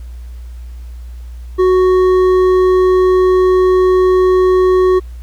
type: tone with hard clipping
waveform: sine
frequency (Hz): 370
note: F#4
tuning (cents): 0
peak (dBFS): -9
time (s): 1.58-5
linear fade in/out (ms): 20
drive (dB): 7
effects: added 60 Hz sine -26 dBFS peak until 5.22 s + pink hiss -50 dBFS RMS until 5.22 s